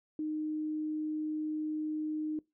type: tone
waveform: sine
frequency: 307.9 Hz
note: D#4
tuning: 18 cents flat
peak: -32 dBFS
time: 0.19-2.39 s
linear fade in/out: 2 ms
effects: noise-tail reverb RT60 0.2 s tail -22 dB re dry